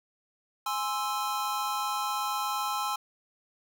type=chord; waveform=square; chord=Ab augmented; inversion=none; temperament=equal; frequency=830.6 / 1046.5 / 1318.5 Hz; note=Ab5 / C6 / E6; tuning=0 / 0 / 0 cents; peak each=-34 dBFS; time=0.66-2.96 s; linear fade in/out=5 ms; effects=none